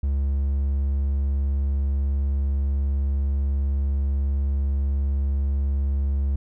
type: tone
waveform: triangle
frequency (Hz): 69.3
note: C#2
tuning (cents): 0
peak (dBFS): -18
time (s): 0.03-6.36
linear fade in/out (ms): 5
effects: none